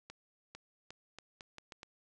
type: accelerating click train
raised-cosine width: 0.2 ms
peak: -30 dBFS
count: 8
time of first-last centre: 0.1-1.831 s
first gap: 450 ms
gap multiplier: 0.79
effects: resampled to 24000 Hz